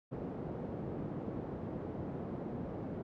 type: band-pass noise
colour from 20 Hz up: pink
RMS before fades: -41 dBFS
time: 0.11-3.03 s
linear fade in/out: 20 ms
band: 130 to 490 Hz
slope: 12 dB/octave
effects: none